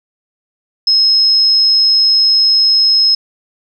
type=tone; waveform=sine; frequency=5160 Hz; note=E8; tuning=38 cents flat; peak=-7 dBFS; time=0.87-3.15 s; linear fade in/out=5 ms; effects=none